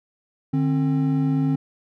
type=tone pair together; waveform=triangle; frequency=150.1 / 266.7 Hz; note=D3 / C4; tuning=+38 / +33 cents; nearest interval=minor seventh; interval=995 cents; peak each=-19 dBFS; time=0.53-1.56 s; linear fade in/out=10 ms; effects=none